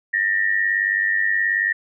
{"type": "tone pair together", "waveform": "sine", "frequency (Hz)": [1794, 1892.7], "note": ["A6", "A#6"], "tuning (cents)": [33, 26], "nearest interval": "minor second", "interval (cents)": 93, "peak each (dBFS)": -20, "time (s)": [0.13, 1.73], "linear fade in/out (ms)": 10, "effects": []}